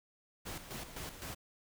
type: noise with tremolo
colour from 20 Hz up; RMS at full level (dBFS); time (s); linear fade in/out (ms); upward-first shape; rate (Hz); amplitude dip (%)
pink; -43; 0.45-1.35; 20; square; 3.9; 60
effects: none